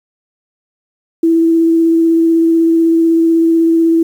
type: tone with vibrato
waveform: sine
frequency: 329.6 Hz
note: E4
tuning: in tune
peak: -7 dBFS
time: 1.23-4.03 s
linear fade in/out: 5 ms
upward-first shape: square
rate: 16 Hz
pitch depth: 9 cents each way
effects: 7-bit